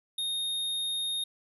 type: tone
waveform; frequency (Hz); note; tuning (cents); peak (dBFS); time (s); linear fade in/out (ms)
square; 3700; A#7; -14; -30; 0.18-1.24; 5
effects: resampled to 32000 Hz